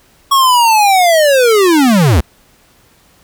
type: linear sweep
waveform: square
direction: down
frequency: 1114 to 61.74 Hz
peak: -7 dBFS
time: 0.31-2.21 s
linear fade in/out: 10 ms
effects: pink hiss -49 dBFS RMS until 3.23 s